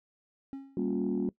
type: tone with exponential decay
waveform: triangle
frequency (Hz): 272.4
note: C#4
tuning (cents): -30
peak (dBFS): -32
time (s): 0.53-0.9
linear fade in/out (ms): 0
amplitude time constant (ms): 79
type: chord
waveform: sine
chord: G half-diminished seventh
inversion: none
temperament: equal with one note detuned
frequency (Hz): 196 / 233.1 / 277.2 / 358.2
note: G3 / Bb3 / Db4 / F4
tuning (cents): 0 / 0 / 0 / +44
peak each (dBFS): -32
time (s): 0.77-1.29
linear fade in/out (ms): 2
effects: noise-tail reverb RT60 0.1 s tail -21 dB re dry + tanh soft clip ceiling -21 dBFS